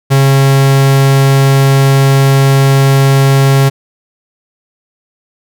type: tone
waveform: 45% pulse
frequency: 136.5 Hz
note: C#3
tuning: 26 cents flat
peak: -5 dBFS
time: 0.1-3.7 s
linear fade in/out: 20 ms
effects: none